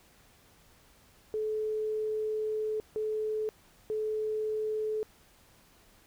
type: tone bursts at uneven times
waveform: sine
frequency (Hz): 431.5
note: A4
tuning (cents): -34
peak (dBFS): -29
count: 3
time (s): 1.34-2.8 / 2.96-3.49 / 3.9-5.03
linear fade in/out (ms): 0
effects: pink hiss -61 dBFS RMS until 6.06 s